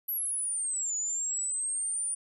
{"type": "linear two-way sweep", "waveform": "sine", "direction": "down then up", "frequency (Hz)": [11840, 6860, 9430], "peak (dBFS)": -29, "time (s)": [0.08, 2.15], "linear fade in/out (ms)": 10, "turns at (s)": 0.95, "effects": []}